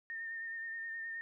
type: tone with vibrato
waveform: sine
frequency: 1822 Hz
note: A#6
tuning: 40 cents flat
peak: -39 dBFS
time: 0.1-1.21 s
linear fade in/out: 0 ms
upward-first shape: sine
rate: 9.5 Hz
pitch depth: 27 cents each way
effects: none